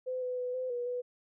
sine tone with pitch steps, 510 / 501 / 497.5 / 511 / 484.6 / 493.3 Hz, C5 / B4 / B4 / C5 / B4 / B4, -44 / +25 / +13 / -41 / -33 / -2 cents, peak -32 dBFS, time 0.06-1.02 s, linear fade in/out 20 ms, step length 160 ms, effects none

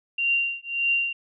sine tone with tremolo, 2769 Hz, F7, 15 cents flat, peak -18 dBFS, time 0.18-1.13 s, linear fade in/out 5 ms, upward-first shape triangle, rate 1.7 Hz, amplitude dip 100%, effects none

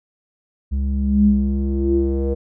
square tone with low-pass filter sweep, 68 Hz, C#2, 33 cents flat, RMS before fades -18 dBFS, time 0.71-2.35 s, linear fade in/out 20 ms, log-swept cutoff 140 to 460 Hz, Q 9.7, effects none

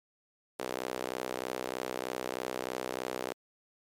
sawtooth tone with high-pass filter, 63.2 Hz, B1, 41 cents sharp, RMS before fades -37 dBFS, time 0.59-3.33 s, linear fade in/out 5 ms, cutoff 440 Hz, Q 1.6, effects MP3 96 kbps

